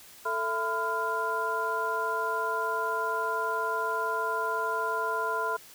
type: tone cluster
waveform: sine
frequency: 442.9 / 667 / 1010 / 1399 Hz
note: A4 / E5 / B5 / F6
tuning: +11 / +20 / +39 / +3 cents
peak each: -34 / -36 / -30 / -32 dBFS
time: 0.25-5.57 s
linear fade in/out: 10 ms
effects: white hiss -51 dBFS RMS until 5.74 s